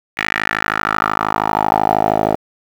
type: tone with band-pass filter sweep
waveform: 10% pulse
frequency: 52.9 Hz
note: G#1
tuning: 33 cents sharp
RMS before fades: -17 dBFS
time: 0.17-2.36 s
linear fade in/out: 10 ms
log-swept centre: 2100 to 580 Hz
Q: 3.6
effects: 7-bit